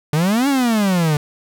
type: exponential two-way sweep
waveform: 45% pulse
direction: up then down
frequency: 144.8 to 287 to 144.8 Hz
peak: -14 dBFS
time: 0.13-1.17 s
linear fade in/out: 2 ms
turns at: 0.48 s
effects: none